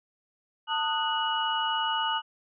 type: tone cluster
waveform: sine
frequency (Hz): 894 / 1243 / 1478 / 2922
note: A5 / D#6 / F#6 / F#7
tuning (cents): +27 / -2 / -2 / -22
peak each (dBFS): -29 / -32 / -34 / -30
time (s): 0.67-2.22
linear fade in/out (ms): 50
effects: none